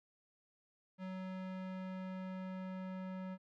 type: tone with low-pass filter sweep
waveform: square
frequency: 186.9 Hz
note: F#3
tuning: 18 cents sharp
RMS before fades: -44 dBFS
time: 0.98-3.38 s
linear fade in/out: 50 ms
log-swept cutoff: 2700 to 1800 Hz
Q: 0.76
effects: none